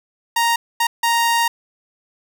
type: tone bursts at uneven times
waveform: sawtooth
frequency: 932.3 Hz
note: A#5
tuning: in tune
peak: -11 dBFS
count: 3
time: 0.36-0.56 / 0.8-0.87 / 1.03-1.48 s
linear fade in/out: 5 ms
effects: none